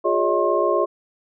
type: tone cluster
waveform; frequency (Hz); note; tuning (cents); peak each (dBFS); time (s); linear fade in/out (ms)
sine; 355.9 / 412.4 / 570 / 637 / 1069; F4 / G#4 / C#5 / D#5 / C6; +33 / -12 / +48 / +41 / +37; -23; 0.04-0.86; 20
effects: none